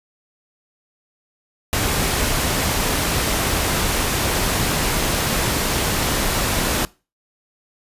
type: noise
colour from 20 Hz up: pink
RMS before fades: -20 dBFS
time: 1.73-6.85 s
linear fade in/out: 0 ms
effects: noise-tail reverb RT60 0.3 s tail -22 dB re dry + resampled to 32000 Hz